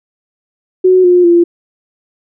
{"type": "tone with pitch steps", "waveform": "sine", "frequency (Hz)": [370, 356.8, 344], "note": ["F#4", "F4", "F4"], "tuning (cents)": [0, 37, -26], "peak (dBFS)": -4, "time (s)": [0.84, 1.44], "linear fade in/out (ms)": 10, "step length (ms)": 200, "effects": []}